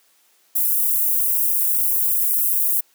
white high-pass noise, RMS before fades -19 dBFS, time 0.55-2.81 s, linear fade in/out 10 ms, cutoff 11000 Hz, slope 24 dB/octave, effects white hiss -59 dBFS RMS until 2.94 s + high-pass 300 Hz 12 dB/octave

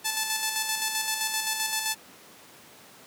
5% pulse tone with tremolo, 875 Hz, A5, 10 cents flat, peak -13 dBFS, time 0.04-1.95 s, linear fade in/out 20 ms, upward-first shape square, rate 7.7 Hz, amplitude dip 40%, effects pink hiss -50 dBFS RMS until 3.06 s + high-pass 200 Hz 12 dB/octave

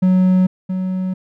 triangle tone pair in turn, 185 / 186.05 Hz, F#3 / F#3, 0 / +10 cents, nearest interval unison, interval 10 cents, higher second, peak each -8 / -16 dBFS, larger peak first, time 0.02-0.47 / 0.69-1.14 s, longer neither, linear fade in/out 10 ms, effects none

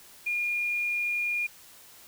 sine tone with quantisation, 2423 Hz, D#7, 47 cents flat, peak -26 dBFS, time 0.26-1.47 s, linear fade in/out 10 ms, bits 9, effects white hiss -52 dBFS RMS until 2.07 s

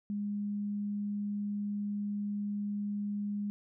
sine tone, 205.1 Hz, G#3, 21 cents flat, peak -32 dBFS, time 0.1-3.5 s, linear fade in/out 0 ms, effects none

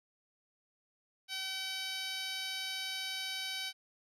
10% pulse tone with band-pass filter, 764 Hz, G5, 45 cents flat, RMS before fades -39 dBFS, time 1.28-3.73 s, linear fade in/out 50 ms, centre 4600 Hz, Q 0.77, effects none

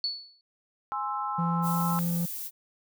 sine tone with exponential decay, 4435 Hz, C#8, in tune, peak -24 dBFS, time 0.04-0.41 s, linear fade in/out 1 ms, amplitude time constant 79 ms
sine chord, Ab augmented, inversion none, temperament equal, 830.6 / 1046.5 / 1318.5 Hz, Ab5 / C6 / E6, 0 / 0 / 0 cents, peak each -33 dBFS, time 0.92-1.99 s, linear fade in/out 0 ms
triangle tone with pitch glide, 170 to 171.68 Hz, F3 to F3, -46 to -29 cents, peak -24 dBFS, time 1.38-2.26 s, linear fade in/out 10 ms, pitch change +17 cents, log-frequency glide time 1.67-1.84 s
violet noise, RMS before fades -36 dBFS, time 1.62-2.51 s, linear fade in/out 50 ms
effects none

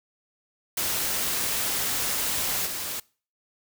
white noise with level steps, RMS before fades -27 / -32 dBFS, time 0.77-3 s, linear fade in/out 5 ms, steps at 2.65 s, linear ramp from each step 20 ms, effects noise-tail reverb RT60 0.4 s tail -24 dB re dry

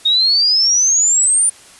sine exponential sweep, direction up, 3700 to 9360 Hz, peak -10 dBFS, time 0.05-1.5 s, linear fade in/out 10 ms, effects white hiss -42 dBFS RMS until 1.79 s + resampled to 24000 Hz

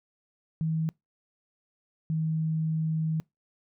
sine tone pair in turn, 160 / 158.89 Hz, D#3 / D#3, +49 / +37 cents, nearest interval unison, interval 12 cents, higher first, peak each -25 dBFS, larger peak neither, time 0.61-0.89 / 2.1-3.2 s, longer second, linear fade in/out 0 ms, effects noise-tail reverb RT60 0.2 s tail -26 dB re dry

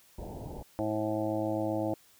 pink low-pass noise, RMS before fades -41 dBFS, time 0.18-0.63 s, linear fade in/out 5 ms, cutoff 920 Hz, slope 96 dB/octave
harmonic tone, 107.6 Hz, A2, 38 cents flat, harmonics 1 / 2 / 3 / 5 / 6 / 7 / 8, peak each -38 / -40 / -32 / -35 / -36 / -40 / -43 dBFS, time 0.79-1.94 s, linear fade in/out 0 ms
effects white hiss -61 dBFS RMS until 2.19 s

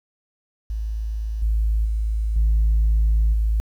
sine tone with level steps, 54.1 Hz, A1, 29 cents flat, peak -23 / -16 / -19 / -13 / -16 dBFS, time 0.7-3.6 s, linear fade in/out 0 ms, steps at 1.42 / 1.85 / 2.36 / 3.33 s, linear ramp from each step 5 ms, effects tanh soft clip ceiling -12 dBFS + 9-bit

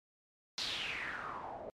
white noise with low-pass filter sweep, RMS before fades -41 dBFS, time 0.58-1.7 s, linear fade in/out 0 ms, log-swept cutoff 4600 to 560 Hz, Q 4.5, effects MP3 64 kbps

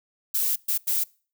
violet noise bursts at uneven times, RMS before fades -24 dBFS, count 3, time 0.34-0.56 / 0.68-0.78 / 0.87-1.04 s, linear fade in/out 10 ms, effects noise-tail reverb RT60 0.4 s tail -25 dB re dry

